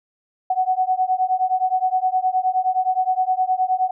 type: beating tone pair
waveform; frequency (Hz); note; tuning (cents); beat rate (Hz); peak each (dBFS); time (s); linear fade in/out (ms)
sine; 740 / 749.6; F#5 / F#5; 0 / +22; 9.6; -20; 0.5-3.91; 5
effects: none